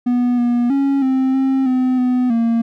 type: tone with pitch steps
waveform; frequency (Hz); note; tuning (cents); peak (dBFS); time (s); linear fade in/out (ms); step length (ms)
triangle; 245 / 240.7 / 276.2 / 262.6 / 266.4 / 255.5 / 250.8 / 230.7; B3 / B3 / C#4 / C4 / C4 / C4 / B3 / A#3; -14 / -44 / -6 / +6 / +31 / -41 / +27 / -18; -11; 0.06-2.62; 10; 320
effects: none